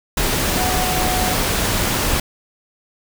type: tone in noise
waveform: sine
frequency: 736 Hz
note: F#5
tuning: 9 cents flat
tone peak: -23 dBFS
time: 0.57-1.34 s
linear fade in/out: 5 ms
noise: pink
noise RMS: -19 dBFS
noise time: 0.17-2.2 s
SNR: -7 dB
effects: none